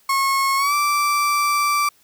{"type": "tone with pitch glide", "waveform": "35% pulse", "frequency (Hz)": [1090, 1168.2], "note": ["C#6", "D6"], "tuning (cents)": [-29, -10], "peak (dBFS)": -15, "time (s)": [0.09, 1.89], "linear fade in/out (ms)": 5, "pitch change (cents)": 119, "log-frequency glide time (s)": [0.57, 0.74], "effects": ["white hiss -57 dBFS RMS until 2.03 s"]}